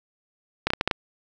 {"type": "clicks", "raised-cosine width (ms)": 0.3, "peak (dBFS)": -5, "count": 6, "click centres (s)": [0.67, 0.704, 0.735, 0.811, 0.876, 0.912], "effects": []}